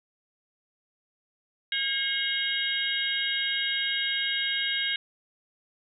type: harmonic tone with a mistuned harmonic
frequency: 540 Hz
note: C#5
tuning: 45 cents flat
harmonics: 3 / 4 / 5 / 6 / 7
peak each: -32 / -32 / -32 / -32 / -32 dBFS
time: 1.72-4.96 s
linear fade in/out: 2 ms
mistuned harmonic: 5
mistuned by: +110 cents
effects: none

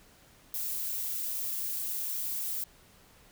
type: noise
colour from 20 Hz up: violet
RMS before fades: -34 dBFS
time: 0.54-2.64 s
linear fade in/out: 2 ms
effects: pink hiss -59 dBFS RMS until 3.31 s

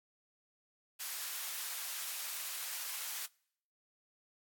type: high-pass noise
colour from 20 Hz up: white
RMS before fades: -41 dBFS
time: 0.99-3.27 s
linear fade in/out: 20 ms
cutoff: 1000 Hz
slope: 12 dB/octave
effects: noise-tail reverb RT60 0.7 s tail -26 dB re dry + AAC 64 kbps

